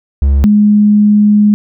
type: tone pair in turn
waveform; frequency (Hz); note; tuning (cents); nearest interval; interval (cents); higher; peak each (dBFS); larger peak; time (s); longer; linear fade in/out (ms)
triangle / sine; 69.3 / 208.5; C#2 / G#3; 0 / +7; octave + perfect fifth; 1907; second; -4; neither; 0.22-0.44 / 0.44-1.54; second; 0
effects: none

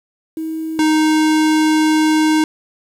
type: tone pair in turn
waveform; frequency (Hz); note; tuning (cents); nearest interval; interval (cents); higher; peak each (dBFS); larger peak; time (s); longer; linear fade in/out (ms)
sine / square; 319.2 / 311; D#4 / D#4; +44 / -1; unison; 45; first; -20 / -12; second; 0.37-0.79 / 0.79-2.44; second; 2
effects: low-pass 10000 Hz 12 dB/octave + 7-bit

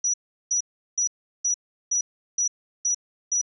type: tone bursts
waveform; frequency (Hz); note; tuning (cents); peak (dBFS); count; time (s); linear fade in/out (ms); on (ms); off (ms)
sine; 5860; F#8; -18; -20; 8; 0.04-3.414; 5; 98; 370
effects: none

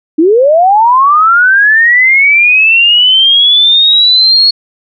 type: linear sweep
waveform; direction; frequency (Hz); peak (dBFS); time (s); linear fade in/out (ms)
sine; up; 296.8 to 4358; -3; 0.18-4.51; 10
effects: none

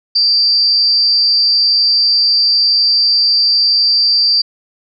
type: tone with amplitude modulation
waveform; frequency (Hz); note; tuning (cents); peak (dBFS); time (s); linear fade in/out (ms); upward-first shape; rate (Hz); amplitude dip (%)
sine; 4699; D8; 0; -6; 0.15-4.42; 10; sine; 232; 55
effects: none

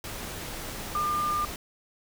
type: tone in noise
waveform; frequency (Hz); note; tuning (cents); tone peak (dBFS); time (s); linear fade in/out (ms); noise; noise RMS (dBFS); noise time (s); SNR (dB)
sine; 1202; D6; +40; -25; 0.95-1.45; 2; pink; -37; 0.04-1.56; +9
effects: none

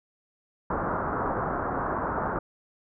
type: low-pass noise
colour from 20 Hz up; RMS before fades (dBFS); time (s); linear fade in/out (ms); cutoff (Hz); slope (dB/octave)
white; -29; 0.7-2.39; 5; 1400; 48
effects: none

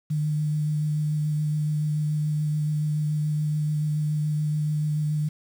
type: tone with vibrato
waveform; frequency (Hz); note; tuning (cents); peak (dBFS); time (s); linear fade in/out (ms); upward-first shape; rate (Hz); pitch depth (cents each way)
sine; 151.3; D#3; -48; -22; 0.1-5.29; 10; sine; 7; 13
effects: 8-bit

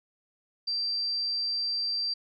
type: tone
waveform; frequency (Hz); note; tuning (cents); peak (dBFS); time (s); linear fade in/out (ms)
sine; 4699; D8; 0; -27; 0.67-2.14; 10
effects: none

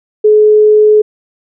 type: tone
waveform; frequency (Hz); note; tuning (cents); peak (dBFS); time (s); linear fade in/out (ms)
sine; 425.5; G#4; +42; -3; 0.24-1.02; 10
effects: none

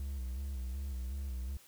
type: tone with vibrato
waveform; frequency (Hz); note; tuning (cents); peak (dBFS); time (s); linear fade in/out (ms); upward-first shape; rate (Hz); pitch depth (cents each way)
triangle; 65.7; C2; +8; -34; 0-1.57; 0; square; 2.7; 78
effects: white hiss -60 dBFS RMS until 1.67 s

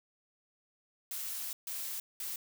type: noise bursts at uneven times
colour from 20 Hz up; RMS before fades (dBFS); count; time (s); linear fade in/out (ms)
blue; -39; 3; 1.11-1.53 / 1.67-2 / 2.2-2.36; 2
effects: none

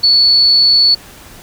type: tone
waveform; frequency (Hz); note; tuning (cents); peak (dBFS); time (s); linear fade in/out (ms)
sine; 4435; C#8; 0; -6; 0.03-0.95; 10
effects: pink hiss -37 dBFS RMS until 1.42 s

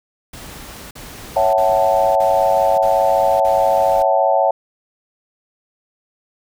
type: noise bursts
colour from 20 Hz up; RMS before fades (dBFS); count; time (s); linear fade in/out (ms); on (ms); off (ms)
pink; -35; 6; 0.33-4.025; 5; 580; 43
type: chord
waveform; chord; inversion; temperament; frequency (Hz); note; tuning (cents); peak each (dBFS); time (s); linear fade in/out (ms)
sine; F# minor seventh; second; equal with one note detuned; 554.4 / 659.3 / 753.8 / 880; C#5 / E5 / F#5 / A5; 0 / 0 / +32 / 0; -17 / -17 / -17 / -19; 1.36-4.51; 5
effects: none

